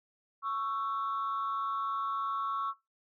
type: tone pair together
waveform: sine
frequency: 1108.7 / 1328.4 Hz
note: C#6 / E6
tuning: 0 / +13 cents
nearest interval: minor third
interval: 313 cents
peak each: -31 / -34 dBFS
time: 0.42-2.74 s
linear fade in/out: 50 ms
effects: noise-tail reverb RT60 0.2 s tail -19 dB re dry + tanh soft clip ceiling -26 dBFS